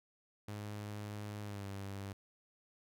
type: tone with pitch glide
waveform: sawtooth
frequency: 104.1 to 98.66 Hz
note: G#2 to G2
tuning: +5 to +12 cents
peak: -38 dBFS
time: 0.48-2.13 s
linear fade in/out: 5 ms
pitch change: -93 cents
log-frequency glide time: 1.43-1.67 s
effects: none